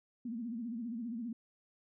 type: tone with vibrato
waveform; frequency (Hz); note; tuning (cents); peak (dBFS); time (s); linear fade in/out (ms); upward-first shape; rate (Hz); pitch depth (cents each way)
sine; 233.1; A#3; 0; -37; 0.25-1.33; 5; sine; 15; 120
effects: none